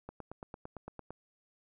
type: click train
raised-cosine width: 1 ms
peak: -29 dBFS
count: 10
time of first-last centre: 0.09-1.106 s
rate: 8.86 Hz
effects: none